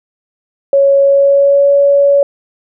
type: tone with pitch glide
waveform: sine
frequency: 554.4 to 563.8 Hz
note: C#5 to C#5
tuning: 0 to +29 cents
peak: -5 dBFS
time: 0.73-2.23 s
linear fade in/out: 2 ms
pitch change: +29 cents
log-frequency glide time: 1-1.73 s
effects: none